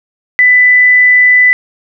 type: tone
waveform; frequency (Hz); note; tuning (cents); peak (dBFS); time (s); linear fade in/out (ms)
sine; 1993; B6; +15; -3; 0.39-1.53; 0
effects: none